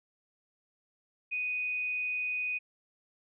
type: tone with amplitude modulation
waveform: sine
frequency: 2489 Hz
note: D#7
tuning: in tune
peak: -29 dBFS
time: 1.31-2.59 s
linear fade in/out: 20 ms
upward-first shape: sine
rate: 232 Hz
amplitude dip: 25%
effects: none